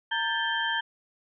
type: tone cluster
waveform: sine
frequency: 918 / 1588 / 1748 / 3144 Hz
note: A#5 / G6 / A6 / G7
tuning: -27 / +22 / -12 / +4 cents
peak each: -31 dBFS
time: 0.11-0.81 s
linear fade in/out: 10 ms
effects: none